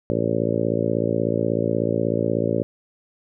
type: harmonic tone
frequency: 56.4 Hz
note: A1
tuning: 44 cents sharp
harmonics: 2 / 3 / 4 / 5 / 6 / 7 / 8 / 9 / 10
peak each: -28 / -28 / -28 / -28 / -28 / -28 / -28 / -28 / -28 dBFS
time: 0.1-2.63 s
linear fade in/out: 0 ms
effects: none